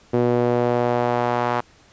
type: tone with band-pass filter sweep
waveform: sawtooth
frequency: 121.2 Hz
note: B2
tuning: 32 cents flat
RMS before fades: -20 dBFS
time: 0.13-1.61 s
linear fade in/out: 10 ms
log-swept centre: 400 to 970 Hz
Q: 1.6
effects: pink hiss -53 dBFS RMS until 1.92 s + resampled to 16000 Hz